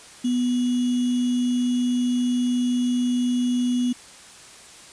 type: tone with sample-and-hold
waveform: sine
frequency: 246.4 Hz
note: B3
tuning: 4 cents flat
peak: -19 dBFS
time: 0.24-3.93 s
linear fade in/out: 10 ms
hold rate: 3150 Hz
effects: white hiss -45 dBFS RMS until 4.92 s + resampled to 22050 Hz

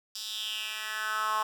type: tone with high-pass filter sweep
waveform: 10% pulse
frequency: 216 Hz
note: A3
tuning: 32 cents flat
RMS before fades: -33 dBFS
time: 0.15-1.43 s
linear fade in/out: 5 ms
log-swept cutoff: 4600 to 990 Hz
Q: 4
effects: none

